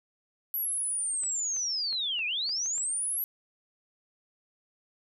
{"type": "linear two-way sweep", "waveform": "sine", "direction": "down then up", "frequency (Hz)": [11860, 2386, 11860], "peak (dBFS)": -28, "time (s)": [0.54, 3.24], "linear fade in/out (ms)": 0, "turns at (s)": 2.26}
{"type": "clicks", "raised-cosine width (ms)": 0.3, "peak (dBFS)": -33, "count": 7, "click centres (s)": [1.236, 1.565, 1.928, 2.192, 2.493, 2.659, 2.781]}
{"effects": []}